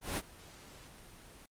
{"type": "noise with ADSR envelope", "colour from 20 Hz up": "pink", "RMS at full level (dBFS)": -33, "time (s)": [0.01, 1.46], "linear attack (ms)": 160, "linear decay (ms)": 44, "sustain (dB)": -21, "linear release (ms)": 5, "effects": ["low-pass 12000 Hz 12 dB/octave", "Opus 32 kbps"]}